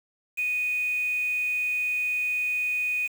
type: tone with quantisation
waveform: sine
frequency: 2484 Hz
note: D#7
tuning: 3 cents flat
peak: -24 dBFS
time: 0.37-3.08 s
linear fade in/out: 20 ms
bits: 7
effects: none